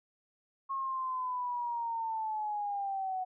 sine linear sweep, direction down, 1089 to 738 Hz, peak -32 dBFS, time 0.69-3.25 s, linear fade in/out 20 ms, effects none

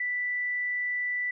sine tone, 1975.5 Hz, B6, in tune, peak -27 dBFS, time 0-1.31 s, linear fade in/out 5 ms, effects none

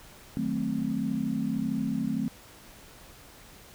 sine chord, D# diminished seventh, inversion none, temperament equal with one note detuned, 155.56 / 186.61 / 220 / 261.6 Hz, D#3 / F#3 / A3 / C4, 0 / +15 / 0 / 0 cents, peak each -36 / -34 / -30 / -31 dBFS, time 0.37-2.28 s, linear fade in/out 0 ms, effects pink hiss -51 dBFS RMS until 3.74 s

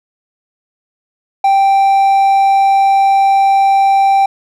triangle tone, 784 Hz, G5, in tune, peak -5 dBFS, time 1.44-4.26 s, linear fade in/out 5 ms, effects none

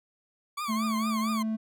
40% pulse tone with vibrato, 1128 Hz, C#6, 30 cents sharp, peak -30 dBFS, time 0.57-1.43 s, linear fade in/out 10 ms, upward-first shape triangle, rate 4.4 Hz, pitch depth 160 cents each way
triangle tone, 220 Hz, A3, in tune, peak -25 dBFS, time 0.68-1.57 s, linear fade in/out 20 ms
effects none

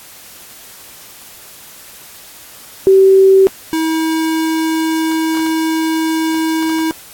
sine / square tone pair in turn, 384.8 / 320.8 Hz, G4 / E4, -32 / -47 cents, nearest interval minor third, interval 315 cents, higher first, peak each -4 / -14 dBFS, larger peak first, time 2.87-3.47 / 3.73-6.91 s, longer second, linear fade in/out 0 ms, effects white hiss -37 dBFS RMS until 7.13 s + AAC 64 kbps

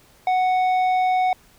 sine tone with tanh clipping, 740 Hz, F#5, in tune, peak -18 dBFS, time 0.27-1.33 s, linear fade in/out 2 ms, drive 8 dB, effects pink hiss -54 dBFS RMS until 1.58 s

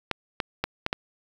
clicks, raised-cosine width 0.3 ms, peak -9 dBFS, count 5, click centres 0.113 / 0.402 / 0.64 / 0.864 / 0.929 s, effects 7-bit

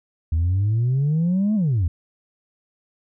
sine exponential two-way sweep, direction up then down, 77.78 to 220 to 77.78 Hz, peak -15 dBFS, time 0.32-1.88 s, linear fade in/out 5 ms, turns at 1.55 s, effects tanh soft clip ceiling -15 dBFS

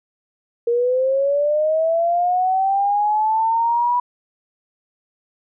sine linear sweep, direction up, 466.2 to 982 Hz, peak -15 dBFS, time 0.67-4 s, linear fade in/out 5 ms, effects none

